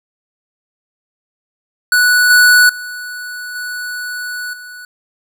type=tone with level steps; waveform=square; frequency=1477 Hz; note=F#6; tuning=3 cents flat; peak=-9 / -6 / -25 / -22 / -31 dBFS; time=1.92-4.85 s; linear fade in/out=2 ms; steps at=2.3 / 2.69 / 3.55 / 4.53 s; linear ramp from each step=5 ms; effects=none